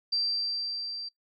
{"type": "tone with level ramp", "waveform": "sine", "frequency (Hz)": 4699, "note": "D8", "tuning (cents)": 0, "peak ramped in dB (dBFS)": [-24, -35], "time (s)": [0.12, 1.09], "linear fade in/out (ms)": 10, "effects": ["noise-tail reverb RT60 0.1 s tail -19 dB re dry"]}